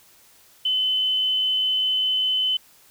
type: tone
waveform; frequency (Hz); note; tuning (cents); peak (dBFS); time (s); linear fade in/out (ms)
sine; 3035; F#7; +43; -19; 0.65-2.57; 5
effects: white hiss -54 dBFS RMS until 2.9 s